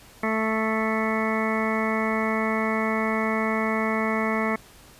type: harmonic tone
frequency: 220 Hz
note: A3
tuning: in tune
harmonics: 1 / 2 / 3 / 4 / 5 / 6 / 8 / 9 / 10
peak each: -26 / -30 / -31 / -34 / -31 / -33 / -35 / -33 / -32 dBFS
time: 0.23-4.56 s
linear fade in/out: 5 ms
effects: pink hiss -50 dBFS RMS until 4.99 s + resampled to 32000 Hz